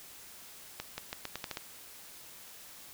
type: accelerating click train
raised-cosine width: 0.2 ms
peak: -19 dBFS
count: 8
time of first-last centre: 0.8-1.572 s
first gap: 180 ms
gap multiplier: 0.83
effects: white hiss -51 dBFS RMS until 2.93 s